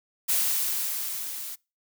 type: noise with level ramp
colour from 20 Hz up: blue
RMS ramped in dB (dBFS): -23 to -37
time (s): 0.28-1.56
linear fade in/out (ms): 20
effects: noise-tail reverb RT60 0.3 s tail -26 dB re dry